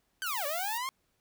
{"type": "linear two-way sweep", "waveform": "sawtooth", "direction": "down then up", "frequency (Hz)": [1581, 554.4, 1089], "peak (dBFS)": -29, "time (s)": [0.22, 0.89], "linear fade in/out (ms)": 0, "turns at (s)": 0.46}
{"type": "noise", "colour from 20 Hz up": "violet", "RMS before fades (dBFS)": -38, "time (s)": [0.26, 0.78], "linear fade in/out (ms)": 5}
{"effects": ["pink hiss -75 dBFS RMS until 1.2 s"]}